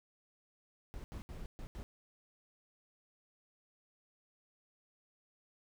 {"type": "noise bursts at uneven times", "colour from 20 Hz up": "brown", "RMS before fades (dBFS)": -45, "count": 5, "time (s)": [[0.94, 1.04], [1.12, 1.22], [1.29, 1.46], [1.59, 1.67], [1.75, 1.83]], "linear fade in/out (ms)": 0, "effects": []}